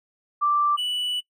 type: tone pair in turn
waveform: sine / triangle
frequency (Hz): 1174.7 / 2960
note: D6 / F#7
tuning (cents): 0 / 0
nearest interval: octave + major third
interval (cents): 1600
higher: second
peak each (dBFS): -18 / -22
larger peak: first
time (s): 0.41-0.77 / 0.77-1.21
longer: second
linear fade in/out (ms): 20
effects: noise-tail reverb RT60 0.1 s tail -21 dB re dry